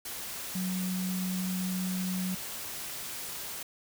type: tone in noise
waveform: sine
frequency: 185 Hz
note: F#3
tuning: in tune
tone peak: -30 dBFS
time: 0.55-2.35 s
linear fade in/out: 5 ms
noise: white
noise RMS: -39 dBFS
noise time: 0.05-3.63 s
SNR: +6 dB
effects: none